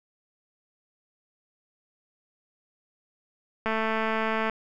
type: click train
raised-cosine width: 0.5 ms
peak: -13 dBFS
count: 186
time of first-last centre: 3.66-4.497 s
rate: 221 Hz
effects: none